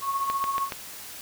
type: tone with tremolo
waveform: sine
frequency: 1100 Hz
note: C#6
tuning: 14 cents flat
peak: -22 dBFS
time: 0.01-0.7 s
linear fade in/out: 50 ms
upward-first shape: triangle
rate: 15 Hz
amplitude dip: 60%
type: click train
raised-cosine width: 0.3 ms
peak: -15 dBFS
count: 4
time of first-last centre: 0.3-0.722 s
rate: 7.11 Hz
effects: white hiss -41 dBFS RMS until 1.21 s